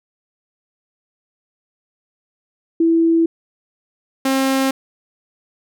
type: tone pair in turn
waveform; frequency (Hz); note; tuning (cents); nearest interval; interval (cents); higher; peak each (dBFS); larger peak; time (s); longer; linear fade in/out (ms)
sine / sawtooth; 330.2 / 267.3; E4 / C4; +3 / +37; major third; 366; first; -11; neither; 2.8-3.26 / 4.25-4.71; neither; 5
effects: none